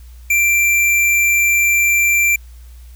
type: tone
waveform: square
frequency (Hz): 2356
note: D7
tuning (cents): +5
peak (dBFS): -12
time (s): 0.3-2.36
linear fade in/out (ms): 5
effects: added 60 Hz sine -35 dBFS peak until 2.95 s + white hiss -52 dBFS RMS until 2.95 s